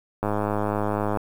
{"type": "click train", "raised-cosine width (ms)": 1, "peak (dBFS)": -11, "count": 99, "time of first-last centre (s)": [0.23, 1.172], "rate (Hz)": 104, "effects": ["7-bit"]}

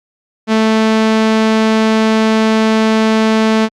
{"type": "tone", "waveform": "sawtooth", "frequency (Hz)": 220, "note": "A3", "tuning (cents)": 0, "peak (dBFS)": -5, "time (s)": [0.47, 3.69], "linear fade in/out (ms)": 50, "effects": ["low-pass 5000 Hz 12 dB/octave", "Opus 48 kbps"]}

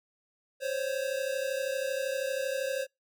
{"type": "tone pair together", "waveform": "square", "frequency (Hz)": [523.3, 556], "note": ["C5", "C#5"], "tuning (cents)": [0, 5], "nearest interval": "minor second", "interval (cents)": 105, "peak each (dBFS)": [-33, -34], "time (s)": [0.6, 2.87], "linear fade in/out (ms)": 50, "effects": ["noise-tail reverb RT60 0.2 s tail -26 dB re dry"]}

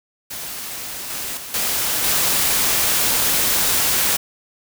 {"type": "noise with level steps", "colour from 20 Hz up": "white", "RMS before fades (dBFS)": [-30, -27, -33, -21, -18], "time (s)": [0.3, 4.17], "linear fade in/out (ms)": 10, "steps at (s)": [1.1, 1.37, 1.54, 2.04], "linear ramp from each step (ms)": 2, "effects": []}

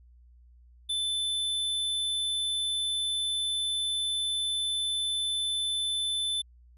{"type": "tone", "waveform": "square", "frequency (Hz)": 3520, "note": "A7", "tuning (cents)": 0, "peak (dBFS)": -28, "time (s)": [0.89, 6.42], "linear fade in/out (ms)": 10, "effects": ["added 60 Hz sine -53 dBFS peak until 6.77 s", "resampled to 32000 Hz"]}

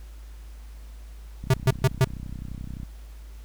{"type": "click train", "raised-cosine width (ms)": 5, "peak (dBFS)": -24, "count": 45, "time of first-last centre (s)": [1.44, 2.832], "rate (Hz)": 31.6}
{"type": "tone bursts", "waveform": "square", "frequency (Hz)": 130.81, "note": "C3", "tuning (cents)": 0, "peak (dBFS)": -16, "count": 4, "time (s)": [1.5, 2.046], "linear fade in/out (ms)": 5, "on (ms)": 39, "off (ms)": 130}
{"effects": ["added 53 Hz sine -39 dBFS peak until 3.44 s", "pink hiss -56 dBFS RMS until 3.44 s"]}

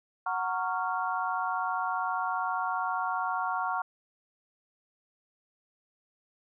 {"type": "chord", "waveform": "sine", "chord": "Gb major seventh", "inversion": "none", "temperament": "just", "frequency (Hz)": [740, 925, 1110, 1387.5], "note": ["Gb5", "Bb5", "Db6", "F6"], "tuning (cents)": [0, -14, 2, -12], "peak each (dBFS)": [-33, -34, -33, -34], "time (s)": [0.26, 3.82], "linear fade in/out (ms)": 5, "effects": []}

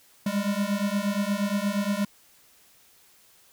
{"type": "beating tone pair", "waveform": "square", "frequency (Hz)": [198.3, 206.8], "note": ["G3", "G#3"], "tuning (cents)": [20, -7], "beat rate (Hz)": 8.5, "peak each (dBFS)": -28, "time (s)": [0.26, 2.05], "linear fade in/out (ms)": 5, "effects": ["white hiss -58 dBFS RMS until 3.52 s"]}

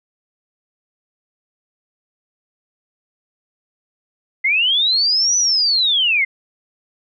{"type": "linear two-way sweep", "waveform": "sine", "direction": "up then down", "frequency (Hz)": [2033, 6000, 2033], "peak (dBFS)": -13, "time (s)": [4.44, 6.25], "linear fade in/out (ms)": 10, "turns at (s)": 5.37, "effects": []}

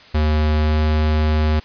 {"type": "tone with pitch glide", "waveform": "square", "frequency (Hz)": [76.5, 77.03], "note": ["D#2", "D#2"], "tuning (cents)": [-29, -17], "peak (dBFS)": -15, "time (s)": [0.14, 1.6], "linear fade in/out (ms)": 10, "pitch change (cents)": 12, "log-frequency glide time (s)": [0.58, 0.79], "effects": ["white hiss -44 dBFS RMS until 1.64 s", "resampled to 11025 Hz"]}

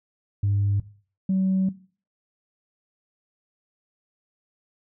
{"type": "tone pair in turn", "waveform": "sine", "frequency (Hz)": [100.7, 189.49], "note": ["G2", "F#3"], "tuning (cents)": [47, 42], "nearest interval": "major seventh", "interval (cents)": 1095, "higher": "second", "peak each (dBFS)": -18, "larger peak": "neither", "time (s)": [[0.43, 0.8], [1.29, 1.69]], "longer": "second", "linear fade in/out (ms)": 5, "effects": ["noise-tail reverb RT60 0.4 s tail -17 dB re dry", "tanh soft clip ceiling -16 dBFS"]}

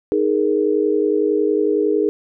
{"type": "chord", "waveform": "sine", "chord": "D# suspended fourth", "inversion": "none", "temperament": "equal", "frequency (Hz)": [311.1, 415.3, 466.2], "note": ["D#4", "G#4", "A#4"], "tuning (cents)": [0, 0, 0], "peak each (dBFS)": [-20, -17, -21], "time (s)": [0.12, 2.09], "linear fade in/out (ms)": 0, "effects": []}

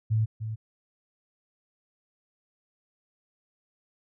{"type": "tone with echo", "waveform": "sine", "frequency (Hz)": 110, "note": "A2", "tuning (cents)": 0, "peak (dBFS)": -21, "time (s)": [0.1, 0.26], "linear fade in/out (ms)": 20, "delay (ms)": 300, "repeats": 1, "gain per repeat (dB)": -9, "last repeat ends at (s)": 0.56, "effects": []}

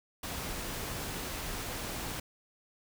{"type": "noise", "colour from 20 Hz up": "pink", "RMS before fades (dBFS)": -38, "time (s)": [0.23, 2.2], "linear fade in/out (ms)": 5, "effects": []}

